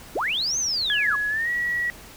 sine linear two-way sweep, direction up then down, 224.8 to 6460 to 1017 Hz, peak -22 dBFS, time 0.15-1.16 s, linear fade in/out 10 ms, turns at 0.58 s
sine tone with pitch glide, 1686 to 1925.6 Hz, G#6 to B6, +26 to -44 cents, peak -22 dBFS, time 0.9-1.9 s, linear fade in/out 0 ms, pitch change +230 cents, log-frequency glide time 1.29-1.5 s
effects pink hiss -44 dBFS RMS until 2.16 s

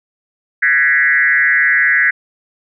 sine tone with frequency modulation, 1806 Hz, A6, 45 cents sharp, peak -9 dBFS, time 0.62-2.11 s, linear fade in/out 10 ms, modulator 145 Hz, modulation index 1.8, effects none

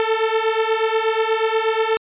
sawtooth beating tone pair, 440 / 448.3 Hz, A4 / A4, 0 / +32 cents, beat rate 8.3 Hz, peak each -16 dBFS, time 0-1.97 s, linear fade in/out 0 ms, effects resampled to 8000 Hz

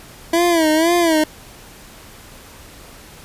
25% pulse tone with vibrato, 328.3 Hz, E4, 7 cents flat, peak -9 dBFS, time 0.33-1.24 s, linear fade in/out 5 ms, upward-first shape sine, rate 2 Hz, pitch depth 110 cents each way, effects pink hiss -41 dBFS RMS until 3.24 s + resampled to 32000 Hz

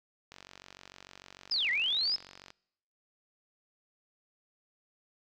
click train, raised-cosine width 0.2 ms, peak -30 dBFS, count 103, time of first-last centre 0.32-2.504 s, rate 46.7 Hz
sine linear two-way sweep, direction down then up, 5220 to 1864.7 to 5220 Hz, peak -27 dBFS, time 1.51-2.16 s, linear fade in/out 5 ms, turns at 1.7 s
effects noise-tail reverb RT60 0.8 s tail -25 dB re dry

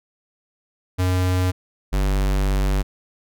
square tone pair in turn, 91.6 / 48.52 Hz, F#2 / G1, -17 / -17 cents, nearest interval major seventh, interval 1100 cents, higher first, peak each -18 dBFS, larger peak neither, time 0.98-1.52 / 1.92-2.83 s, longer second, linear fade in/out 20 ms, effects none

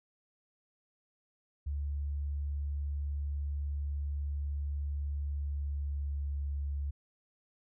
sine tone with pitch glide, 71.8 to 70.98 Hz, D2 to C#2, -39 to +42 cents, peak -32 dBFS, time 1.66-6.91 s, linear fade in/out 10 ms, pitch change -19 cents, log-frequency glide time 5.24-6.35 s, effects none

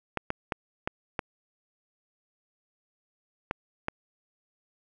clicks, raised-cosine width 0.5 ms, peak -13 dBFS, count 7, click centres 0.173 / 0.304 / 0.522 / 0.875 / 1.192 / 3.511 / 3.884 s, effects none

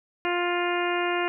harmonic tone, 351.3 Hz, F4, 10 cents sharp, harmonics 1 / 2 / 3 / 4 / 5 / 6 / 7 / 8, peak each -27 / -30 / -32 / -33 / -34 / -35 / -35 / -36 dBFS, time 0.25-1.28 s, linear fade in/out 0 ms, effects none

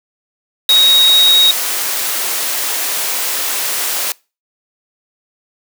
sine tone in noise, 3782 Hz, A#7, 24 cents sharp, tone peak -7 dBFS, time 0.69-1.51 s, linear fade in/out 2 ms, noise white, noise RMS -18 dBFS, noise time 0.69-4.12 s, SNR +8 dB, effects noise-tail reverb RT60 0.3 s tail -24 dB re dry + high-pass 400 Hz 12 dB/octave

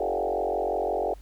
sine tone with frequency modulation, 577 Hz, D5, 31 cents flat, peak -24 dBFS, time 0-1.14 s, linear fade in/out 5 ms, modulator 45.7 Hz, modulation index 4.6, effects added 50 Hz sine -43 dBFS peak until 1.21 s + pink hiss -59 dBFS RMS until 1.21 s

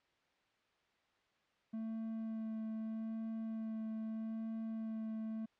triangle tone with vibrato, 221.9 Hz, A3, 15 cents sharp, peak -37 dBFS, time 1.73-5.46 s, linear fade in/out 10 ms, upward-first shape sine, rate 0.8 Hz, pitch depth 12 cents each way, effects white hiss -75 dBFS RMS until 5.59 s + low-pass 3000 Hz 12 dB/octave

